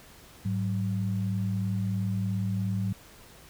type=tone pair together; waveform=sine; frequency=105.7 / 188.66 Hz; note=G#2 / F#3; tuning=+31 / +34 cents; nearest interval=minor seventh; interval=1003 cents; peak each=-28 / -30 dBFS; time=0.45-2.93 s; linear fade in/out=5 ms; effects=pink hiss -52 dBFS RMS until 3.49 s